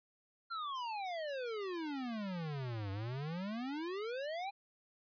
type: exponential two-way sweep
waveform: square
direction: down then up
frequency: 1400 to 95.4 to 819 Hz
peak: -39 dBFS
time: 0.5-4.51 s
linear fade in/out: 20 ms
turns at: 2.91 s
effects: resampled to 11025 Hz